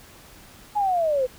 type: linear sweep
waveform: sine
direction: down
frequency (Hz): 849 to 493.9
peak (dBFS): -19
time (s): 0.75-1.27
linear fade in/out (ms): 20
effects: pink hiss -48 dBFS RMS until 1.38 s